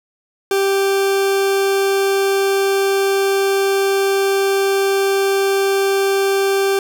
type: tone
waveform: 40% pulse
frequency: 392 Hz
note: G4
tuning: in tune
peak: -13 dBFS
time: 0.51-6.79 s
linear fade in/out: 2 ms
effects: none